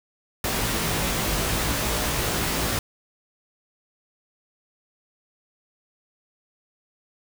pink noise with comb filter, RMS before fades -25 dBFS, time 0.44-2.79 s, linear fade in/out 2 ms, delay 18 ms, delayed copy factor +0.75, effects none

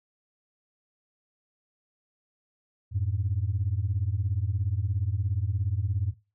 sine beating tone pair, 89.6 / 106.6 Hz, F2 / G#2, +45 / +46 cents, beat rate 17 Hz, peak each -27 dBFS, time 2.91-6.14 s, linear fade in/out 50 ms, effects noise-tail reverb RT60 0.3 s tail -20 dB re dry + tanh soft clip ceiling -18 dBFS

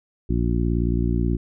harmonic tone, 58.5 Hz, A#1, 7 cents sharp, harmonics 1 / 2 / 3 / 4 / 5 / 6, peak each -22 / -25 / -27 / -28 / -29 / -30 dBFS, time 0.29-1.37 s, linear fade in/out 10 ms, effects none

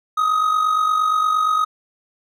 triangle tone with amplitude modulation, 1257 Hz, D#6, 17 cents sharp, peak -11 dBFS, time 0.17-1.65 s, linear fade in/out 10 ms, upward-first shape sine, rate 48.6 Hz, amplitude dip 55%, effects none

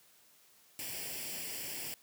white noise with comb filter, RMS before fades -41 dBFS, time 0.79-1.94 s, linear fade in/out 0 ms, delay 0.39 ms, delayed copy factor +0.7, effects white hiss -64 dBFS RMS until 2.02 s + high-pass 100 Hz 12 dB/octave

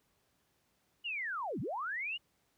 sine linear two-way sweep, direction down then up, 2946 to 103.83 to 2946 Hz, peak -35 dBFS, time 1.04-2.18 s, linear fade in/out 20 ms, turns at 1.6 s, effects pink hiss -75 dBFS RMS until 2.57 s + high-pass 60 Hz 12 dB/octave

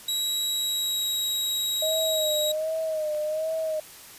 sawtooth tone with pitch glide, 3862 to 3831 Hz, B7 to A#7, -39 to +47 cents, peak -22 dBFS, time 0.08-2.52 s, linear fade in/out 5 ms, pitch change -14 cents, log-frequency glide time 0.52-1.05 s
sine tone with vibrato, 624 Hz, D#5, 5 cents sharp, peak -25 dBFS, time 1.82-3.8 s, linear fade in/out 5 ms, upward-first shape sine, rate 1.3 Hz, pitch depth 54 cents each way
click, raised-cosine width 0.2 ms, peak -30 dBFS, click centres 3.148 s
effects white hiss -46 dBFS RMS until 4.18 s + resampled to 32000 Hz

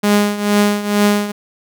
sawtooth tone with tremolo, 206.1 Hz, G#3, 13 cents flat, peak -5 dBFS, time 0.03-1.32 s, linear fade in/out 10 ms, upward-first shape triangle, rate 2.2 Hz, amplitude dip 80%, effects none

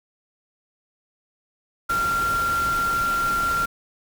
sine tone in noise, 1379 Hz, F6, 22 cents flat, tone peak -20 dBFS, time 1.89-3.66 s, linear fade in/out 10 ms, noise pink, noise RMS -32 dBFS, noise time 1.89-3.66 s, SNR +9 dB, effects none

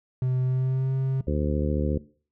triangle tone with pitch glide, 128.1 to 132.92 Hz, C3 to C3, -36 to +28 cents, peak -20 dBFS, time 0.22-1.21 s, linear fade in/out 2 ms, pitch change +64 cents, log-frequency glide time 0.44-0.94 s
harmonic tone, 74.1 Hz, D2, 16 cents sharp, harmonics 1 / 2 / 3 / 4 / 5 / 6 / 7, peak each -26 / -29 / -31 / -32 / -33 / -34 / -34 dBFS, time 1.27-1.98 s, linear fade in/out 5 ms
effects noise-tail reverb RT60 0.4 s tail -19 dB re dry

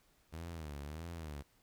sawtooth tone with vibrato, 77.78 Hz, D#2, in tune, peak -39 dBFS, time 0.32-1.43 s, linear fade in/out 20 ms, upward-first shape sine, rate 1.6 Hz, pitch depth 160 cents each way, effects pink hiss -71 dBFS RMS until 1.62 s

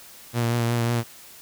sawtooth tone with vibrato, 118 Hz, A#2, 22 cents sharp, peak -17 dBFS, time 0.33-1.04 s, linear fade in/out 50 ms, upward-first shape triangle, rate 5.5 Hz, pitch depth 32 cents each way, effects white hiss -46 dBFS RMS until 1.41 s

